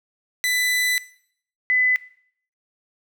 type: tone pair in turn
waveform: sawtooth / sine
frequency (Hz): 1995 / 2007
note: B6 / B6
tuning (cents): +17 / +27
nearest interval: unison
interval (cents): 10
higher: second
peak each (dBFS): -16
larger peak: neither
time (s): 0.44-0.98 / 1.7-1.96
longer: first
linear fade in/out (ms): 0
effects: noise-tail reverb RT60 0.6 s tail -18 dB re dry